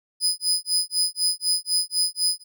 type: tone with tremolo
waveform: 30% pulse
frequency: 4994 Hz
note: D#8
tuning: 6 cents sharp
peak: -15 dBFS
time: 0.2-2.44 s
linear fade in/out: 50 ms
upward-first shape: sine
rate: 4 Hz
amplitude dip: 100%
effects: none